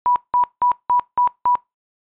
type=tone bursts; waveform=sine; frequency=981 Hz; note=B5; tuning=12 cents flat; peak=-13 dBFS; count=6; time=0.06-1.554 s; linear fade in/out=0 ms; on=99 ms; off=180 ms; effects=noise-tail reverb RT60 0.2 s tail -23 dB re dry + resampled to 8000 Hz